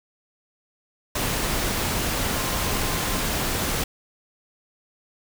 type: tone in noise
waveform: sine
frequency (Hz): 1046.5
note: C6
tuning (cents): 0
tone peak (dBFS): -36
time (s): 2.36-3.2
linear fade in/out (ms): 5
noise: pink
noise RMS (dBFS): -25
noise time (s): 1.15-3.84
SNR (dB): -14
effects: none